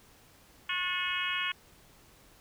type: harmonic tone with a mistuned harmonic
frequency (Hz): 363.5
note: F#4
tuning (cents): -31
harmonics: 3 / 4 / 5 / 6 / 7 / 8 / 9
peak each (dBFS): -38 / -38 / -38 / -37 / -36 / -36 / -40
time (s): 0.69-1.52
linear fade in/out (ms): 5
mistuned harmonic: 5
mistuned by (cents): -57
effects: pink hiss -59 dBFS RMS until 2.4 s